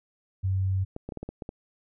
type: tone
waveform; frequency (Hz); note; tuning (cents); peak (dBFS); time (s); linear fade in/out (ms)
sine; 95.2; F#2; +50; -23; 0.43-0.85; 20
type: clicks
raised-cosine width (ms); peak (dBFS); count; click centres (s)
2; -22; 8; 0.964 / 1.09 / 1.122 / 1.173 / 1.23 / 1.29 / 1.422 / 1.491
effects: none